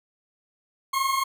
40% pulse tone pair together, 1061.4 / 1085 Hz, C6 / C#6, +24 / -37 cents, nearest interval unison, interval 39 cents, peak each -27 / -23 dBFS, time 0.93-1.24 s, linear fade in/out 10 ms, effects none

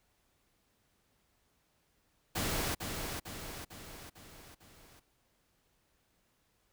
pink noise with echo, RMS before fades -34 dBFS, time 2.35-2.75 s, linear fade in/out 10 ms, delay 450 ms, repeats 5, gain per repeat -5 dB, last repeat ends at 5 s, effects pink hiss -74 dBFS RMS until 6.72 s

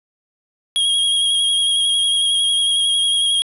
square tone with vibrato, 3276 Hz, G#7, 24 cents flat, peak -15 dBFS, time 0.76-3.42 s, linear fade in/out 0 ms, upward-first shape square, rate 11 Hz, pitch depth 19 cents each way, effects resampled to 32000 Hz + 8-bit

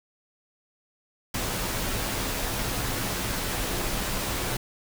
pink noise with comb filter, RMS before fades -29 dBFS, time 1.34-4.57 s, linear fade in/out 5 ms, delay 13 ms, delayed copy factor -0.5, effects none

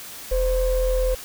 triangle ring-modulated tone, 277.9 Hz, C#4, 4 cents sharp, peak -12 dBFS, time 0.31-1.15 s, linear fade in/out 10 ms, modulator 236 Hz, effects tanh soft clip ceiling -12 dBFS + white hiss -38 dBFS RMS until 1.24 s

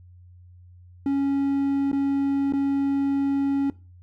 triangle tone with dropouts, 277.2 Hz, C#4, in tune, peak -18 dBFS, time 1.06-3.7 s, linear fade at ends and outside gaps 2 ms, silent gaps 1.916-1.929 / 2.524-2.535 s, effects noise-tail reverb RT60 0.3 s tail -19 dB re dry + added 89 Hz sine -46 dBFS peak until 4.02 s

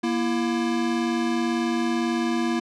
square tone pair together, 236.8 / 334.9 Hz, A#3 / E4, +27 / +27 cents, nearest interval tritone, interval 600 cents, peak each -25 / -26 dBFS, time 0.03-2.6 s, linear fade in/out 10 ms, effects low-pass 6000 Hz 12 dB/octave

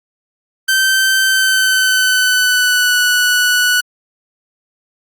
sawtooth tone with pitch glide, 1549 to 1477.3 Hz, G6 to F#6, -21 to -3 cents, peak -7 dBFS, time 0.68-3.81 s, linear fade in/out 10 ms, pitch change -82 cents, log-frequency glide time 1.24-2.98 s, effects Opus 48 kbps

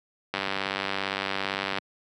click train, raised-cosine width 0.3 ms, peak -11 dBFS, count 142, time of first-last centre 0.34-1.785 s, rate 97.6 Hz, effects high-pass 150 Hz 12 dB/octave

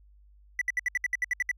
triangle tone bursts, 1975.5 Hz, B6, in tune, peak -22 dBFS, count 11, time 0.59-1.514 s, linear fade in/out 2 ms, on 24 ms, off 66 ms, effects added 50 Hz sine -54 dBFS peak until 1.57 s

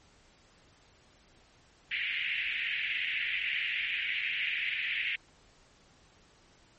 white band-pass noise, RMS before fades -33 dBFS, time 1.91-5.16 s, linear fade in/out 5 ms, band 1900 to 2800 Hz, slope 48 dB/octave, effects pink hiss -62 dBFS RMS until 6.78 s + MP3 32 kbps

